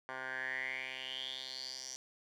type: tone with band-pass filter sweep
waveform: 10% pulse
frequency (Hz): 130.5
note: C3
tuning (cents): -4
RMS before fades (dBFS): -42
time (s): 0.09-1.96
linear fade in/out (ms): 0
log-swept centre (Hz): 1300 to 5900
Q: 7.1
effects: none